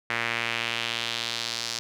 sawtooth tone with band-pass filter sweep, 116.54 Hz, A#2, in tune, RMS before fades -30 dBFS, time 0.1-1.79 s, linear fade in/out 0 ms, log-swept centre 2000 to 5100 Hz, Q 2.1, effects none

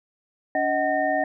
sine tone cluster, 286.7 / 628 / 748 / 1831 Hz, D4 / D#5 / F#5 / A#6, -42 / +16 / +19 / -32 cents, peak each -29 / -24 / -24 / -28 dBFS, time 0.55-1.24 s, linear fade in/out 2 ms, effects none

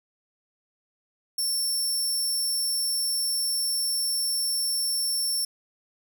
20% pulse tone, 5420 Hz, E8, 47 cents sharp, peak -19 dBFS, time 1.38-5.45 s, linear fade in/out 5 ms, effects none

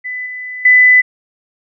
sine tone with level steps, 2000 Hz, B6, 21 cents sharp, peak -20 / -23 / -4 dBFS, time 0.04-1.02 s, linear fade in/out 20 ms, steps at 0.26 / 0.65 s, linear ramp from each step 5 ms, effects none

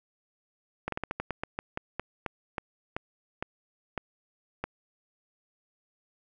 slowing click train, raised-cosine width 0.5 ms, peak -16 dBFS, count 17, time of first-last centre 0.88-4.64 s, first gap 43 ms, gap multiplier 1.2, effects none

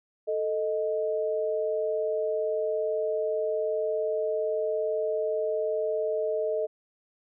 sine tone pair together, 440.5 / 623 Hz, A4 / D#5, +2 / +2 cents, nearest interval tritone, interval 600 cents, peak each -28 dBFS, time 0.27-6.67 s, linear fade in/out 20 ms, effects none

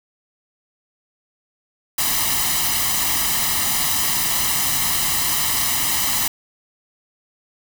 white noise with comb filter, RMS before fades -20 dBFS, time 1.98-6.28 s, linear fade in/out 5 ms, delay 1 ms, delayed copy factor +0.7, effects none

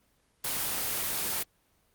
white noise, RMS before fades -31 dBFS, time 0.44-1.43 s, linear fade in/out 5 ms, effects pink hiss -69 dBFS RMS until 1.94 s + Opus 24 kbps

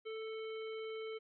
harmonic tone, 441.2 Hz, A4, 5 cents sharp, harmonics 1 / 3 / 5 / 7 / 9, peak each -41 / -54 / -53 / -55 / -64 dBFS, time 0.05-1.19 s, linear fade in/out 20 ms, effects none

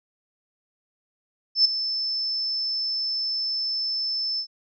sine tone with ADSR envelope, 5274 Hz, E8, in tune, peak -12 dBFS, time 1.55-4.47 s, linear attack 100 ms, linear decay 9 ms, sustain -12 dB, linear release 80 ms, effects none

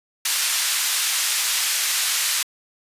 white band-pass noise, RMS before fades -22 dBFS, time 0.25-2.43 s, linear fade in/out 5 ms, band 1500 to 9700 Hz, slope 12 dB/octave, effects resampled to 32000 Hz

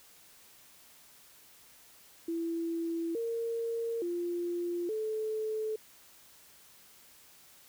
sine tone with pitch steps, 333.1 / 461 / 347.7 / 434.8 Hz, E4 / A#4 / F4 / A4, +18 / -19 / -8 / -21 cents, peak -31 dBFS, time 2.28-5.76 s, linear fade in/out 5 ms, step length 870 ms, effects white hiss -58 dBFS RMS until 7.68 s

